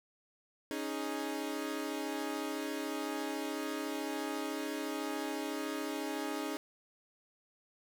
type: chord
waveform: sawtooth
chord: C# suspended second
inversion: none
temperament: equal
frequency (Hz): 277.2 / 311.1 / 415.3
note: C#4 / D#4 / G#4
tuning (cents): 0 / 0 / 0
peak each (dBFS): -36 / -35 / -38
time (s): 0.71-6.57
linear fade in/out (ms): 0
effects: none